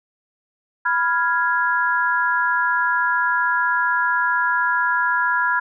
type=chord; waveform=sine; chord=F diminished; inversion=second; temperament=equal; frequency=987.8 / 1396.9 / 1661.2 Hz; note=Cb6 / F6 / Ab6; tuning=0 / 0 / 0 cents; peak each=-21 dBFS; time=0.85-5.6 s; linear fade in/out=10 ms; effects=none